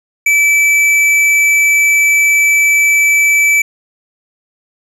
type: tone with hard clipping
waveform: sine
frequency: 2311 Hz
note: D7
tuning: 28 cents flat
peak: -9 dBFS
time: 0.26-3.62 s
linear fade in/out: 5 ms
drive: 10 dB
effects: none